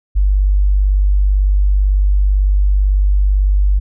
sine tone, 49 Hz, G1, in tune, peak -9 dBFS, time 0.15-3.8 s, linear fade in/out 20 ms, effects none

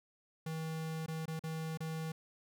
square tone with dropouts, 160 Hz, D#3, 49 cents sharp, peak -38 dBFS, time 0.46-2.12 s, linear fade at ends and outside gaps 5 ms, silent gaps 1.062-1.081 / 1.257-1.279 / 1.394-1.437 / 1.774-1.804 s, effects none

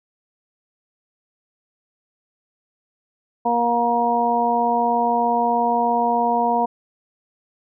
harmonic tone, 236.9 Hz, A#3, 28 cents sharp, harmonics 1 / 2 / 3 / 4, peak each -25 / -25 / -20 / -20 dBFS, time 3.45-6.66 s, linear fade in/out 10 ms, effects none

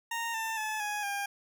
20% pulse tone with pitch steps, 926 / 893.9 / 863 / 833.1 / 804.3 Hz, A#5 / A5 / A5 / G#5 / G5, -12 / +27 / -34 / +5 / +44 cents, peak -27 dBFS, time 0.11-1.26 s, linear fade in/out 5 ms, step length 230 ms, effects none

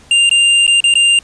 square tone with dropouts, 2794 Hz, F7, in tune, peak -8 dBFS, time 0.11-1.19 s, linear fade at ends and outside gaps 2 ms, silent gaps 0.294-0.312 / 0.667-0.677 / 0.804-0.84 / 0.94-0.954 s, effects pink hiss -44 dBFS RMS until 1.23 s + resampled to 22050 Hz

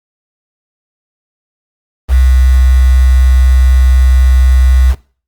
sine tone with quantisation, 64 Hz, C2, 38 cents flat, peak -4 dBFS, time 2.08-4.95 s, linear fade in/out 50 ms, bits 4, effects noise-tail reverb RT60 0.4 s tail -20 dB re dry + Opus 24 kbps

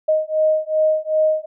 sine beating tone pair, 622 / 624.6 Hz, D#5 / D#5, -1 / +7 cents, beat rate 2.6 Hz, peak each -18 dBFS, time 0.08-1.46 s, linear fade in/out 10 ms, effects none

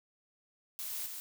blue noise with echo, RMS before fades -40 dBFS, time 0.79-1.06 s, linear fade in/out 0 ms, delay 140 ms, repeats 1, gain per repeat -3 dB, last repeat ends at 1.2 s, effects none

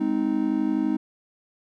triangle chord, Ab major, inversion none, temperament just, 207.7 / 259.6 / 311.5 Hz, Ab3 / C4 / Eb4, 0 / -13 / +2 cents, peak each -26 / -24 / -22 dBFS, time 0-0.97 s, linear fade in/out 10 ms, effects none

